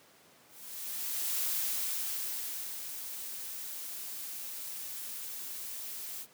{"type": "noise with ADSR envelope", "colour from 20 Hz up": "blue", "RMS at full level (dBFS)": -32, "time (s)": [0.48, 6.27], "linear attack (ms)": 920, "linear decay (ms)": 1400, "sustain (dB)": -9, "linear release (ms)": 64, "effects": ["pink hiss -60 dBFS RMS until 6.33 s", "high-pass 200 Hz 12 dB/octave"]}